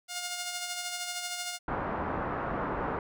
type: tone with tremolo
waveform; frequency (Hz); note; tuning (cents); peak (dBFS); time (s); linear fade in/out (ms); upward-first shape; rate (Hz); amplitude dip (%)
5% pulse; 711; F5; +31; -21; 0.08-1.59; 50; sine; 13; 40
type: low-pass noise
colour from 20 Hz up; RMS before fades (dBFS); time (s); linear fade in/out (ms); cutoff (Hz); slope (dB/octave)
white; -33; 1.68-2.99; 2; 1300; 24
effects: none